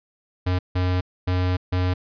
square tone bursts at uneven times, 91 Hz, F#2, 28 cents flat, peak -20 dBFS, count 4, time 0.46-0.59 / 0.75-1.01 / 1.27-1.57 / 1.72-1.94 s, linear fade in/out 10 ms, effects resampled to 11025 Hz

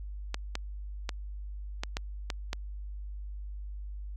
clicks, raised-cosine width 0.2 ms, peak -15 dBFS, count 7, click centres 0.344 / 0.554 / 1.092 / 1.835 / 1.969 / 2.302 / 2.531 s, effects added 50 Hz sine -37 dBFS peak until 4.16 s

